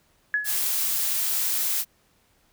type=tone with exponential decay; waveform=sine; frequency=1693 Hz; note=G#6; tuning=33 cents sharp; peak=-18 dBFS; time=0.34-0.65 s; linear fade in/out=1 ms; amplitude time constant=66 ms
type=noise; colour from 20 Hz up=blue; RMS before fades=-25 dBFS; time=0.44-1.85 s; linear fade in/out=50 ms
effects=pink hiss -64 dBFS RMS until 2.52 s